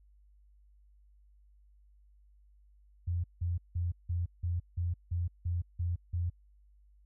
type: tone bursts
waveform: sine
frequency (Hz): 86.9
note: F2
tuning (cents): -8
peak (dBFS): -29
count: 10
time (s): 3.07-6.3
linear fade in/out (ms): 10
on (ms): 170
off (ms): 170
effects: added 50 Hz sine -59 dBFS peak until 7.05 s